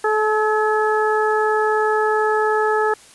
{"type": "harmonic tone with a mistuned harmonic", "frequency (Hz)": 430.7, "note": "A4", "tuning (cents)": -37, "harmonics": [1, 2, 3, 4], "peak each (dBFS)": [-18, -21, -23, -24], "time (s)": [0.04, 2.94], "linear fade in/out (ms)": 5, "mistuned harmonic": 4, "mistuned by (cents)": -23, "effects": ["white hiss -46 dBFS RMS until 3.14 s", "resampled to 24000 Hz"]}